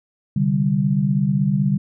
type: chord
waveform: sine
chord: C suspended second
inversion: none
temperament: equal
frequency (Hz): 130.81 / 146.83 / 196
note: C3 / D3 / G3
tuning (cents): 0 / 0 / 0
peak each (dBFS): -24 / -19 / -19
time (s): 0.36-1.78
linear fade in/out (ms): 5
effects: none